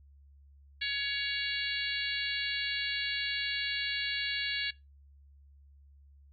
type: harmonic tone with a mistuned harmonic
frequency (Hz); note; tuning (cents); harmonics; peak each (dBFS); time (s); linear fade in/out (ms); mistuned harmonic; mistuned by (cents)
561; C#5; +21; 3 / 4 / 5 / 6 / 7 / 8; -36 / -37 / -38 / -39 / -39 / -40; 0.81-4.71; 10; 8; -25
effects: noise-tail reverb RT60 0.2 s tail -20 dB re dry + added 70 Hz sine -55 dBFS peak until 6.32 s